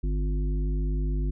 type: harmonic tone with a mistuned harmonic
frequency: 50.2 Hz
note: G1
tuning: 42 cents sharp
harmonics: 1 / 3 / 5 / 7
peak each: -24 / -34 / -38 / -41 dBFS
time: 0.03-1.31 s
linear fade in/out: 10 ms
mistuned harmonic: 5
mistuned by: +54 cents
effects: none